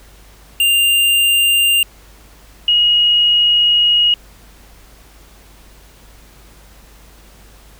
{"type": "tone pair in turn", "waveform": ["square", "sine"], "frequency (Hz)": [2794, 2886], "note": ["F7", "F#7"], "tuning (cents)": [0, -44], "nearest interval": "minor second", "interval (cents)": 56, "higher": "second", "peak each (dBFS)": [-11, -9], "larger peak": "second", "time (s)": [[0.6, 1.83], [2.68, 4.14]], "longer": "second", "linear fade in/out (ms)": 2, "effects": ["added 50 Hz sine -43 dBFS peak until 7.79 s", "pink hiss -46 dBFS RMS until 7.79 s"]}